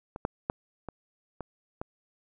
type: clicks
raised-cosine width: 1 ms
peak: -24 / -13 / -13 / -23 / -22 / -20 dBFS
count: 6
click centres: 0.161 / 0.251 / 0.499 / 0.887 / 1.407 / 1.815 s
effects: none